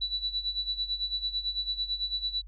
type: tone with tremolo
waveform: sine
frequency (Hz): 3951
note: B7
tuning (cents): 0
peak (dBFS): -26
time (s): 0.01-2.42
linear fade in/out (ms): 10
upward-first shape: sine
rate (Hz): 9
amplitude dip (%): 80
effects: added 47 Hz sine -43 dBFS peak until 2.47 s